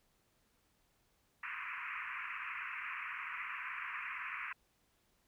white band-pass noise, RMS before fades -43 dBFS, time 1.43-4.53 s, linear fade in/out 5 ms, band 1000 to 2600 Hz, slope 96 dB/octave, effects pink hiss -75 dBFS RMS until 5.27 s

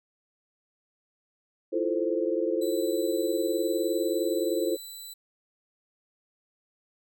sine chord, F major seventh, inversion third, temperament equal, 329.6 / 349.2 / 440 / 523.3 Hz, E4 / F4 / A4 / C5, 0 / 0 / 0 / 0 cents, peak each -30 dBFS, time 1.72-4.77 s, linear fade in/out 20 ms
15% pulse tone, 3981 Hz, B7, 13 cents sharp, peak -33 dBFS, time 2.61-5.14 s, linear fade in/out 10 ms
effects none

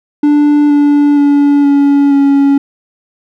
triangle tone with pitch steps, 293.7 / 290 / 286.3 / 282.7 / 279.1 Hz, D4 / D4 / D4 / C#4 / C#4, 0 / -22 / -44 / +34 / +12 cents, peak -3 dBFS, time 0.23-2.58 s, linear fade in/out 5 ms, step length 470 ms, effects none

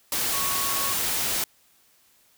sine tone in noise, 1108.7 Hz, C#6, in tune, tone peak -31 dBFS, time 0.33-0.93 s, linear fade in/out 2 ms, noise white, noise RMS -26 dBFS, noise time 0.12-1.44 s, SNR -8 dB, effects white hiss -61 dBFS RMS until 2.37 s

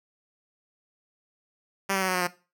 5% pulse tone with pitch steps, 195.5 / 191.7 / 187.97 / 184.31 / 180.73 / 177.22 Hz, G3 / G3 / F#3 / F#3 / F#3 / F3, -4 / -38 / +28 / -6 / -40 / +26 cents, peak -13 dBFS, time 1.89-2.274 s, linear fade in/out 10 ms, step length 64 ms, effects noise-tail reverb RT60 0.3 s tail -17 dB re dry

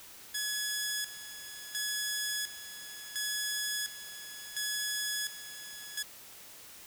10% pulse tone with tremolo, 1689 Hz, G#6, 29 cents sharp, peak -23 dBFS, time 0.34-6.03 s, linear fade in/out 10 ms, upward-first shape square, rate 0.71 Hz, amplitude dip 75%, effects white hiss -51 dBFS RMS until 6.86 s

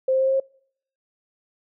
sine tone with pitch steps, 523.3 / 526.6 / 530 / 533.4 / 536.8 Hz, C5 / C5 / C5 / C5 / C5, 0 / +11 / +22 / +33 / +44 cents, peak -17 dBFS, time 0.08-0.4 s, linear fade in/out 5 ms, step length 64 ms, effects noise-tail reverb RT60 0.6 s tail -25 dB re dry

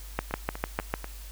two click trains, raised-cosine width 0.5 ms, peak -11 / -21 dBFS, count 6 / 4, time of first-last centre 0.19-0.94 / 0.31-1.043 s, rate 6.67 / 4.09 Hz, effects added 49 Hz sine -40 dBFS peak until 1.31 s + white hiss -49 dBFS RMS until 1.31 s

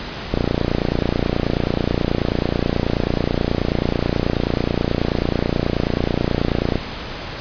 click train, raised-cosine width 2 ms, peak -4 dBFS, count 189, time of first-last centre 0.34-6.756 s, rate 29.3 Hz, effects pink hiss -29 dBFS RMS until 7.4 s + resampled to 11025 Hz

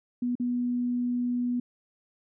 sine tone with dropouts, 244.6 Hz, B3, 16 cents flat, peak -25 dBFS, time 0.22-1.6 s, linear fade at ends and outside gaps 5 ms, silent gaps 0.354-0.398 s, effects none

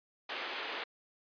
white band-pass noise, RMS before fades -40 dBFS, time 0.29-0.84 s, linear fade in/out 5 ms, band 320 to 3400 Hz, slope 24 dB/octave, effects resampled to 11025 Hz

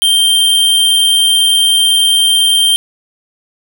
square tone, 3159 Hz, G7, 13 cents sharp, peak -8 dBFS, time 0.02-2.76 s, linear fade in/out 0 ms, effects none

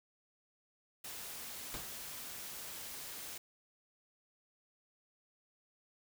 white noise, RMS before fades -46 dBFS, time 1.04-3.38 s, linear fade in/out 5 ms
pink noise with exponential decay, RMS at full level -40 dBFS, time 1.74-1.97 s, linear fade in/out 0 ms, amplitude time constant 48 ms
effects none

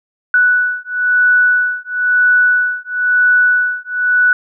sine beating tone pair, 1480 / 1481 Hz, F#6 / F#6, 0 / +1 cents, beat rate 1 Hz, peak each -13 dBFS, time 0.34-4.33 s, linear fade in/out 2 ms, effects none

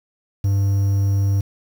triangle tone with quantisation, 99 Hz, G2, 18 cents sharp, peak -13 dBFS, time 0.44-1.41 s, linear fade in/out 5 ms, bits 7, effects none

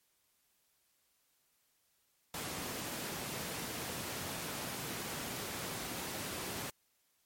pink high-pass noise, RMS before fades -41 dBFS, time 2.34-6.7 s, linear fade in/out 2 ms, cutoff 120 Hz, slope 12 dB/octave, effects white hiss -75 dBFS RMS until 7.25 s + MP3 64 kbps

